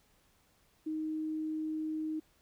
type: tone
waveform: sine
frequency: 312.4 Hz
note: D#4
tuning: 7 cents sharp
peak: -33 dBFS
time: 0.86-2.2 s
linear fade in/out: 10 ms
effects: pink hiss -69 dBFS RMS until 2.41 s